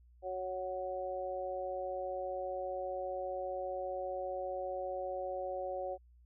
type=harmonic tone; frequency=185 Hz; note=F#3; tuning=in tune; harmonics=2 / 3 / 4; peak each=-44 / -38 / -41 dBFS; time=0.22-5.98 s; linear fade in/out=50 ms; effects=added 60 Hz sine -59 dBFS peak until 6.25 s